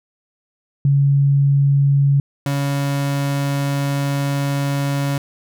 sine / 35% pulse tone pair in turn, 140 / 140.52 Hz, C#3 / C#3, +18 / +24 cents, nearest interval unison, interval 6 cents, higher second, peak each -11 / -16 dBFS, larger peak first, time 0.85-2.2 / 2.46-5.18 s, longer second, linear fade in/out 2 ms, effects none

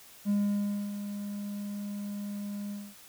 triangle tone with ADSR envelope, 203.9 Hz, G#3, 32 cents flat, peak -21 dBFS, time 0.25-2.95 s, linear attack 46 ms, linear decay 610 ms, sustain -11 dB, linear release 240 ms, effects tanh soft clip ceiling -17 dBFS + white hiss -53 dBFS RMS until 3.08 s

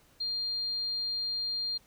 sine tone, 4200 Hz, C8, 6 cents sharp, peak -30 dBFS, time 0.2-1.78 s, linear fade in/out 10 ms, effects pink hiss -63 dBFS RMS until 1.86 s

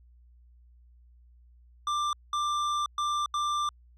square tone bursts at uneven times, 1184 Hz, D6, 14 cents sharp, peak -27 dBFS, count 4, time 1.87-2.13 / 2.33-2.86 / 2.98-3.26 / 3.34-3.69 s, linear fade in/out 2 ms, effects added 60 Hz sine -54 dBFS peak until 3.97 s + low-pass 6000 Hz 12 dB/octave

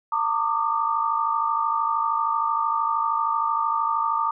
sine tone cluster, 907 / 1164 / 1217 Hz, A#5 / D6 / D#6, -48 / -16 / -39 cents, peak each -25 dBFS, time 0.12-4.31 s, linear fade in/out 5 ms, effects none

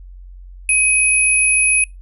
sine tone pair together, 2528 / 10139 Hz, D#7 / D#9, +27 / +32 cents, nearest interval 2 octaves, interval 2405 cents, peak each -14 dBFS, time 0.69-1.84 s, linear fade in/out 2 ms, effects noise-tail reverb RT60 0.2 s tail -26 dB re dry + added 45 Hz sine -34 dBFS peak until 2.01 s

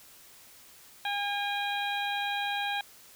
harmonic tone with a mistuned harmonic, 811 Hz, G#5, 41 cents flat, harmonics 1 / 2 / 3 / 4 / 5, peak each -32 / -35 / -37 / -38 / -39 dBFS, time 1.05-2.81 s, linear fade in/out 2 ms, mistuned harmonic 5, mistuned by -81 cents, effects white hiss -54 dBFS RMS until 3.15 s

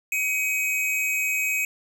square tone pair together, 2257 / 2533 Hz, C#7 / D#7, +31 / +30 cents, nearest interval major second, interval 199 cents, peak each -30 / -24 dBFS, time 0.12-1.65 s, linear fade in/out 2 ms, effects none

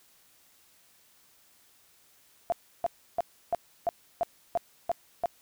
sine tone bursts, 687 Hz, F5, 29 cents flat, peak -23 dBFS, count 9, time 2.5-5.258 s, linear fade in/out 0 ms, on 22 ms, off 320 ms, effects white hiss -62 dBFS RMS until 5.41 s

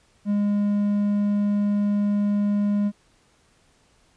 triangle tone, 204.9 Hz, G#3, 23 cents flat, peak -17 dBFS, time 0.25-2.92 s, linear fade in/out 50 ms, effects pink hiss -61 dBFS RMS until 4.16 s + resampled to 22050 Hz

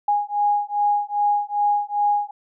sine beating tone pair, 823 / 825.5 Hz, G#5 / G#5, -16 / -11 cents, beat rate 2.5 Hz, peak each -21 dBFS, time 0.08-2.31 s, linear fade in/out 5 ms, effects none

